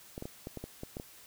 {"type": "clicks", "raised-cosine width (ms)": 2, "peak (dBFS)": -26, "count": 9, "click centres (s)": [0.179, 0.224, 0.255, 0.471, 0.573, 0.64, 0.834, 0.969, 0.999], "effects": ["white hiss -55 dBFS RMS until 1.26 s"]}